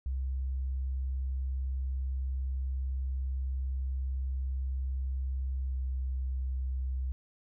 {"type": "tone with pitch glide", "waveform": "sine", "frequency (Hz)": [65.6, 64.81], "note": ["C2", "C2"], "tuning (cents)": [5, -16], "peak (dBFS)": -30, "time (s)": [0.06, 7.12], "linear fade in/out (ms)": 0, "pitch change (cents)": -21, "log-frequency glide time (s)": [5.68, 5.74], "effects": []}